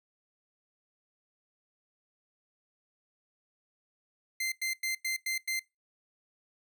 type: tone bursts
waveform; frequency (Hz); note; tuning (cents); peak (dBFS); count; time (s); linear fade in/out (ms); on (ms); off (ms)
sawtooth; 2082; C7; -9; -27; 6; 4.4-5.595; 5; 120; 95
effects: noise-tail reverb RT60 0.2 s tail -21 dB re dry